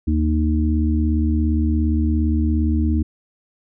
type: harmonic tone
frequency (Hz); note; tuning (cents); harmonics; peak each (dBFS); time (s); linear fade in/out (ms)
77.3; D#2; -11; 1 / 3 / 4; -17 / -22 / -23; 0.07-3.03; 10
effects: none